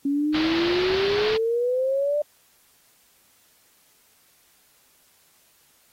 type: exponential sweep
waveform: sine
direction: up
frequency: 277.2 to 599 Hz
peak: -20 dBFS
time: 0.05-2.22 s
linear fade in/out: 5 ms
type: low-pass noise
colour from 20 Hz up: white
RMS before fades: -30 dBFS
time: 0.34-1.37 s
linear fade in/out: 5 ms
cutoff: 4500 Hz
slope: 48 dB/octave
effects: white hiss -60 dBFS RMS until 5.92 s + AAC 48 kbps